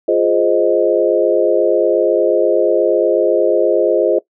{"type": "chord", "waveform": "sine", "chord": "F minor seventh", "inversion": "none", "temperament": "equal with one note detuned", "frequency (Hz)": [349.2, 417.5, 523.3, 622.3], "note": ["F4", "Ab4", "C5", "Eb5"], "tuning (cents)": [0, 9, 0, 0], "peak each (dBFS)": -16, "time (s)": [0.08, 4.19], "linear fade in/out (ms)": 5, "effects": ["noise-tail reverb RT60 0.1 s tail -20 dB re dry"]}